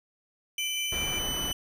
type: tone with tremolo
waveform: triangle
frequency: 2349 Hz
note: D7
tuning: in tune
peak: -31 dBFS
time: 0.58-1.19 s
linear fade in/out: 5 ms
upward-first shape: square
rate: 5.3 Hz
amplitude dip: 35%
type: tone with pitch glide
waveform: sawtooth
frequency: 3022 to 2996 Hz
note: F#7 to F#7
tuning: +36 to +21 cents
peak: -27 dBFS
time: 0.58-1.53 s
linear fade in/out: 2 ms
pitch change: -15 cents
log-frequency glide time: 1-1.37 s
type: low-pass noise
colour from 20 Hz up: pink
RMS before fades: -36 dBFS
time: 0.92-1.52 s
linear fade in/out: 5 ms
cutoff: 2400 Hz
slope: 12 dB/octave
effects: none